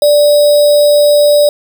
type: tone with sample-and-hold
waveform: sine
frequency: 587 Hz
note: D5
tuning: 1 cent flat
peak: -4 dBFS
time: 0.02-1.49 s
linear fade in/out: 2 ms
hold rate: 4410 Hz
effects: none